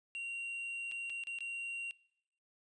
triangle tone with dropouts, 2757 Hz, F7, 23 cents flat, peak -37 dBFS, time 0.15-1.91 s, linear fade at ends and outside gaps 0 ms, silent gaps 0.914-0.92 / 1.097-1.101 / 1.237-1.271 / 1.387-1.406 s, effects noise-tail reverb RT60 0.8 s tail -23 dB re dry + resampled to 22050 Hz

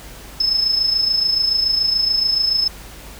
sine tone with amplitude modulation, 5220 Hz, E8, 18 cents flat, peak -12 dBFS, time 0.4-2.68 s, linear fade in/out 5 ms, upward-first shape sine, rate 27 Hz, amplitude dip 60%, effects added 50 Hz sine -39 dBFS peak until 3.19 s + pink hiss -39 dBFS RMS until 3.19 s

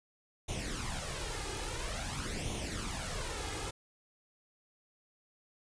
pink noise with flanger, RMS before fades -38 dBFS, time 0.48-3.71 s, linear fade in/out 10 ms, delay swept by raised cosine 0.31 to 2.41 ms, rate 0.49 Hz, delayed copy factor +0.65, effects resampled to 22050 Hz

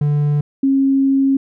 triangle / sine tone pair in turn, 146.83 / 271.3 Hz, D3 / C#4, 0 / -37 cents, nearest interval major seventh, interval 1063 cents, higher second, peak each -11 dBFS, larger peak neither, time 0.01-0.41 / 0.63-1.37 s, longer second, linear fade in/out 5 ms, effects none

